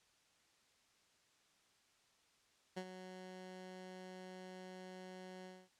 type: tone with ADSR envelope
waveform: 15% pulse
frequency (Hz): 185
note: F#3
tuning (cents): 0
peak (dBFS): -34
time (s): 2.76-5.69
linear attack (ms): 16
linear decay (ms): 63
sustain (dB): -10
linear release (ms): 240
effects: white hiss -73 dBFS RMS until 5.79 s + low-pass 7000 Hz 12 dB/octave